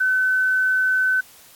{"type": "tone", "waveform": "sine", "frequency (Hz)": 1517, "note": "F#6", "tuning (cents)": 43, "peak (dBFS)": -16, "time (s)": [0, 1.21], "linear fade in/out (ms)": 10, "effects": ["white hiss -48 dBFS RMS until 1.55 s", "AAC 64 kbps"]}